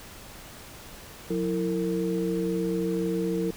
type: tone cluster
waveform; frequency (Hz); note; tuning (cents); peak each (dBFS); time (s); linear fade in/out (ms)
sine; 180.4 / 330.6 / 456.8; F#3 / E4 / A#4; -44 / +5 / -35; -29; 1.3-3.51; 5
effects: pink hiss -45 dBFS RMS until 3.56 s